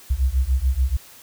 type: beating tone pair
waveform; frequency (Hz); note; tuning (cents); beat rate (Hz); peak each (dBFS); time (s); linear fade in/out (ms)
sine; 61.74 / 68.64; B1 / C#2; 0 / -16; 6.9; -20; 0.1-0.97; 10
effects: white hiss -46 dBFS RMS until 1.22 s